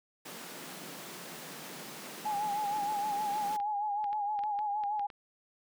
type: high-pass noise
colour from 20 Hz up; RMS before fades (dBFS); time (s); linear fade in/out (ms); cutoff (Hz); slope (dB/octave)
pink; -45; 0.25-3.57; 10; 150; 48
type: tone with vibrato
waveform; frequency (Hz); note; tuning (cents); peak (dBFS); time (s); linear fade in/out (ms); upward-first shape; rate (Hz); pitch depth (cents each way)
sine; 830; G#5; -1; -30; 2.25-5.07; 10; sine; 6.4; 54
type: clicks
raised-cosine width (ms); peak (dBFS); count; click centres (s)
0.3; -32; 10; 3.526 / 3.601 / 4.042 / 4.13 / 4.391 / 4.437 / 4.59 / 4.837 / 4.995 / 5.102
effects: none